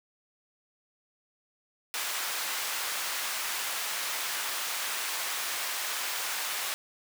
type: high-pass noise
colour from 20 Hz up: pink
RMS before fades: -33 dBFS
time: 1.94-6.74 s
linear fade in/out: 0 ms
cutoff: 1100 Hz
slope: 12 dB/octave
effects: none